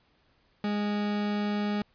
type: tone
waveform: 40% pulse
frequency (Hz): 206.9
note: G#3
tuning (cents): -6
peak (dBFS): -26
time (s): 0.64-1.82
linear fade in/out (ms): 2
effects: pink hiss -67 dBFS RMS until 1.94 s + resampled to 11025 Hz